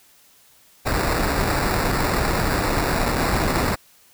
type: noise with sample-and-hold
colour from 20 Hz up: pink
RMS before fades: -21 dBFS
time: 0.85-3.76 s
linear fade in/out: 20 ms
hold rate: 3150 Hz
effects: white hiss -54 dBFS RMS until 4.13 s